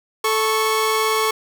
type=tone pair together; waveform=sawtooth; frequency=438.1 / 1104 Hz; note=A4 / C#6; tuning=-7 / -7 cents; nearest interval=octave + major third; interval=1600 cents; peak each=-16 dBFS; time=0.24-1.31 s; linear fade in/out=5 ms; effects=none